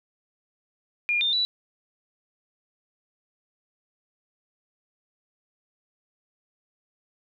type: tone with pitch steps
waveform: sine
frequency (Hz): 2417 / 3616 / 3945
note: D7 / A7 / B7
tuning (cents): +49 / +47 / -3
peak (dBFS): -21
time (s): 1.09-1.45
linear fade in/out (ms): 0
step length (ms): 120
effects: none